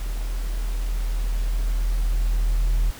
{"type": "tone with level ramp", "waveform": "sine", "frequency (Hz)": 40.78, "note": "E1", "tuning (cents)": -18, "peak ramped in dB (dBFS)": [-24, -14], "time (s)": [0, 2.91], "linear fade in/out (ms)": 10, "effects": ["tanh soft clip ceiling -16 dBFS", "pink hiss -41 dBFS RMS until 2.99 s"]}